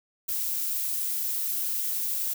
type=noise; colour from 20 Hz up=violet; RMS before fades=-29 dBFS; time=0.28-2.34 s; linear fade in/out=10 ms; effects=none